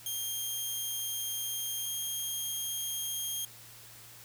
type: tone pair in turn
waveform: 10% pulse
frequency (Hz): 3208 / 3227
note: G7 / G7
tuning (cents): +39 / +50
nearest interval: unison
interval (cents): 11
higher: second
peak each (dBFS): -25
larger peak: neither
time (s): 0.06-1.86 / 1.86-3.45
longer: first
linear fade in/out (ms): 2
effects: added 115 Hz sine -59 dBFS peak until 4.24 s + white hiss -52 dBFS RMS until 4.24 s